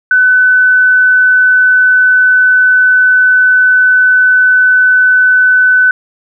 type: tone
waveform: sine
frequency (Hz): 1505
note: F#6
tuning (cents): +29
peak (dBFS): -4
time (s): 0.11-5.91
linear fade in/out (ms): 2
effects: none